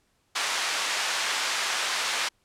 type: band-pass noise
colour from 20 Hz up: pink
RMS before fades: -28 dBFS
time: 0.35-2.29 s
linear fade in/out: 10 ms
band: 1100 to 7100 Hz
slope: 12 dB/octave
effects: pink hiss -69 dBFS RMS until 2.44 s + low-pass 11000 Hz 12 dB/octave